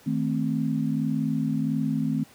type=chord; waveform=sine; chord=A diminished; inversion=second; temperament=equal with one note detuned; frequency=157.28 / 220 / 261.6 Hz; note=Eb3 / A3 / C4; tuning=+19 / 0 / 0 cents; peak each=-27 dBFS; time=0.06-2.24 s; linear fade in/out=10 ms; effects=pink hiss -53 dBFS RMS until 2.34 s + high-pass 100 Hz 12 dB/octave